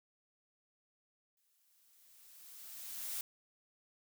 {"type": "noise with exponential growth", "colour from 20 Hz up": "blue", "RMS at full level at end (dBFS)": -39, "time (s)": [1.37, 3.21], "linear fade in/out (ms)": 2, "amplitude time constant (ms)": 400, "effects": []}